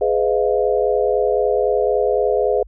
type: chord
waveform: sine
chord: F half-diminished seventh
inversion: first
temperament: just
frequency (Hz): 419.1 / 502.9 / 628.6 / 698.5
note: Ab4 / Cb5 / Eb5 / F5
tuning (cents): +16 / +31 / +18 / 0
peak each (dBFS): -18 / -19 / -22 / -24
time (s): 0.01-2.63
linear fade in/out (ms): 5
effects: added 50 Hz sine -39 dBFS peak until 2.67 s